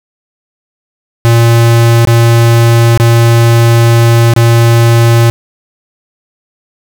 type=tone with dropouts; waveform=square; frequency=116.54 Hz; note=A#2; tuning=in tune; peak=-4 dBFS; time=1.25-5.3 s; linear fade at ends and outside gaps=0 ms; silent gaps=2.051-2.073 / 2.975-2.999 / 4.337-4.363 s; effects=none